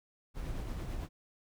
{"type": "noise with tremolo", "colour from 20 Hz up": "brown", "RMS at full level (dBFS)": -37, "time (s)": [0.34, 1.09], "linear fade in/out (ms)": 50, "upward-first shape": "sine", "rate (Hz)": 9, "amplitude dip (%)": 30, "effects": []}